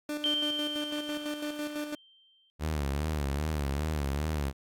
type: tone with tremolo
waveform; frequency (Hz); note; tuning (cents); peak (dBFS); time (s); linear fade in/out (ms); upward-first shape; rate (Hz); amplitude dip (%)
30% pulse; 297.5; D4; +22; -29; 0.09-1.95; 2; square; 6; 50
type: tone with exponential decay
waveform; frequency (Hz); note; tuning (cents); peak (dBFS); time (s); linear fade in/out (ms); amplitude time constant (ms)
sine; 3136; G7; 0; -25; 0.24-2.5; 0; 490
type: tone with vibrato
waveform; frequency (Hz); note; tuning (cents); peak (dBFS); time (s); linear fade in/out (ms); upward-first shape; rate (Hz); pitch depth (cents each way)
sawtooth; 73.42; D2; 0; -25; 2.59-4.53; 50; sine; 2.5; 120
effects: AAC 64 kbps